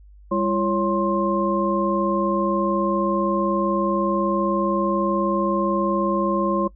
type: tone cluster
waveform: sine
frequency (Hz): 201.4 / 340.1 / 553 / 1056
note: G3 / F4 / C#5 / C6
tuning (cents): +47 / -46 / -4 / +16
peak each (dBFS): -24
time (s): 0.31-6.68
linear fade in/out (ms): 10
effects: noise-tail reverb RT60 0.1 s tail -19 dB re dry + added 50 Hz sine -44 dBFS peak until 6.75 s